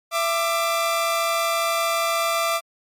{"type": "tone pair together", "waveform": "sawtooth", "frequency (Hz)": [668.3, 1184], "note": ["E5", "D6"], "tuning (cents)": [24, 14], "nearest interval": "minor seventh", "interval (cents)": 990, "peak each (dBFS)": -19, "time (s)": [0.11, 2.61], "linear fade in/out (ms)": 50, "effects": ["MP3 64 kbps"]}